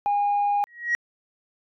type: tone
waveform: sine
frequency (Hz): 816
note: G#5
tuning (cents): -31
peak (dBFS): -18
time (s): 0.06-0.64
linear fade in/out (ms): 0
type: tone with exponential growth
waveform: sine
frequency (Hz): 1900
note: A#6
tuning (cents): +33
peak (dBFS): -15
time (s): 0.67-0.95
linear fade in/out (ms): 0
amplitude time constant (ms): 59
effects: tanh soft clip ceiling -17 dBFS